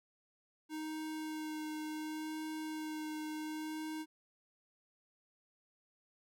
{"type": "tone with vibrato", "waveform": "square", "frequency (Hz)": 310.4, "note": "D#4", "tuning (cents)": -4, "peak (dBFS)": -40, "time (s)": [0.69, 4.06], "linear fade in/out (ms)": 50, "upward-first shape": "sine", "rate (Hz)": 0.69, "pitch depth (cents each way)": 12, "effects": []}